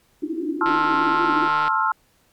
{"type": "band-pass noise", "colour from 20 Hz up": "pink", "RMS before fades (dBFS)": -26, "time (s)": [0.22, 1.48], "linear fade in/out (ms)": 5, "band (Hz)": [290, 350], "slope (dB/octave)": 96}
{"type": "chord", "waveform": "sine", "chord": "F major seventh", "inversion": "first", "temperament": "equal with one note detuned", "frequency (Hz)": [880, 1058.7, 1318.5, 1396.9], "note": ["A5", "C6", "E6", "F6"], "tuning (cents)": [0, 20, 0, 0], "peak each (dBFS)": -23, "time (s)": [0.61, 1.92], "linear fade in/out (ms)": 2}
{"type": "click train", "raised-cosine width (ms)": 0.3, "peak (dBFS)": -14, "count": 156, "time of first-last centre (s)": [0.66, 1.68], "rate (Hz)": 152}
{"effects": ["pink hiss -61 dBFS RMS until 2.32 s", "MP3 96 kbps"]}